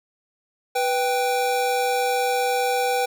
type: tone pair together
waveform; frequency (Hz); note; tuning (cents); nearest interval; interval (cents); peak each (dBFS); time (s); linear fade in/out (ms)
square; 493.9 / 784; B4 / G5; 0 / 0; minor sixth; 800; -24 / -23; 0.75-3.06; 10
effects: none